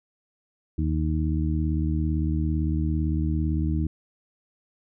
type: harmonic tone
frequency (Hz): 77.78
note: D#2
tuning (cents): 0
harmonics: 1 / 2 / 3 / 4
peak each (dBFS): -24 / -28 / -32 / -30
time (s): 0.78-3.87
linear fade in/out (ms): 5
effects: none